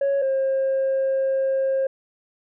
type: tone pair in turn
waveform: sine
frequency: 555 / 535.4 Hz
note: C#5 / C5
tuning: +2 / +40 cents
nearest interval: minor second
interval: 62 cents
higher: first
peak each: -16 / -17 dBFS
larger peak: first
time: 0.01-0.22 / 0.22-1.87 s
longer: second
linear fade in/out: 5 ms
effects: tanh soft clip ceiling -17 dBFS